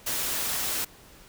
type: noise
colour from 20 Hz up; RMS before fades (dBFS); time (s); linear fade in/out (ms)
white; -29; 0.06-0.85; 10
effects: pink hiss -52 dBFS RMS until 1.28 s